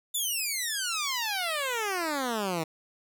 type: exponential sweep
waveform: 10% pulse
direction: down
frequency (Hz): 3599 to 155.56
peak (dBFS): -20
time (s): 0.14-2.64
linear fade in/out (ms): 10
effects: none